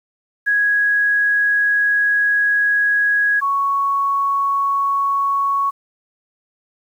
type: tone pair in turn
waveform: sine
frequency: 1661.2 / 1111.4 Hz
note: G#6 / C#6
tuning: 0 / +4 cents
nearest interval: perfect fifth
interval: 696 cents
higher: first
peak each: -13 / -15 dBFS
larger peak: first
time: 0.46-3.41 / 3.41-5.71 s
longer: first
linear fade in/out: 20 ms
effects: 8-bit